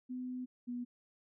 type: tone pair in turn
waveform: sine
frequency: 252.3 / 244 Hz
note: B3 / B3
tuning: +37 / -21 cents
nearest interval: minor second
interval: 58 cents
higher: first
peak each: -38 / -37 dBFS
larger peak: second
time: 0.09-0.46 / 0.67-0.85 s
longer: first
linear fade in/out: 20 ms
effects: none